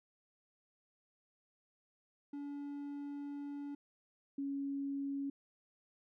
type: tone pair in turn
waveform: triangle / sine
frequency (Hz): 285.8 / 278.1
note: D4 / C#4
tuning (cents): -47 / +6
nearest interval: unison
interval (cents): 47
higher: first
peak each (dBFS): -39 / -36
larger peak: second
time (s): 2.33-3.75 / 4.38-5.3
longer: first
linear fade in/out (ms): 5
effects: none